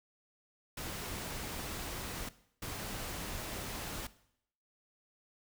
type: noise bursts at uneven times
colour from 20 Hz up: pink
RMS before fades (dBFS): -41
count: 2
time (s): 0.77-2.29 / 2.62-4.07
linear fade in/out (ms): 5
effects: noise-tail reverb RT60 0.7 s tail -17 dB re dry